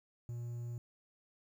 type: tone with quantisation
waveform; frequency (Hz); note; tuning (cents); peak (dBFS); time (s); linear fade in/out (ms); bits
triangle; 119.4; A#2; +42; -37; 0.29-0.78; 0; 11
effects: none